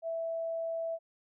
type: tone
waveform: sine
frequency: 659.3 Hz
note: E5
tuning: in tune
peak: -32 dBFS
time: 0.02-0.99 s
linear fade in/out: 50 ms
effects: none